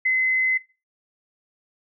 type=tone; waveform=sine; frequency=2044 Hz; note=C7; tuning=41 cents flat; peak=-17 dBFS; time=0.05-0.58 s; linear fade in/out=10 ms; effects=noise-tail reverb RT60 0.3 s tail -21 dB re dry